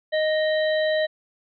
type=harmonic tone with a mistuned harmonic; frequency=622 Hz; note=D#5; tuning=1 cent flat; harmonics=1 / 3 / 5 / 6; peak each=-20 / -28 / -37 / -33 dBFS; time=0.12-1.07 s; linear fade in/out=20 ms; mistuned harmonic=6; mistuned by=+90 cents; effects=none